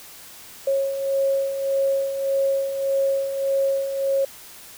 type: beating tone pair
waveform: sine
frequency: 545 / 546.7 Hz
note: C#5 / C#5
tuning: -29 / -24 cents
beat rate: 1.7 Hz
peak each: -28 / -20 dBFS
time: 0.67-4.25 s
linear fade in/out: 5 ms
effects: white hiss -43 dBFS RMS until 4.77 s